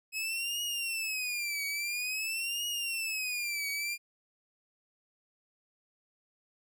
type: tone with vibrato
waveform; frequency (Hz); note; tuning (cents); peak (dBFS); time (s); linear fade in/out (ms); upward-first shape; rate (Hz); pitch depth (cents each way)
sawtooth; 2553; D#7; +44; -29; 0.12-3.98; 50; triangle; 0.49; 220
effects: none